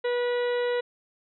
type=harmonic tone; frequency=486.6 Hz; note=B4; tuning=26 cents flat; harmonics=1 / 2 / 3 / 4 / 5 / 6 / 7 / 8; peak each=-24 / -37 / -38 / -37 / -47 / -44 / -47 / -44 dBFS; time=0.04-0.81 s; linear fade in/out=10 ms; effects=none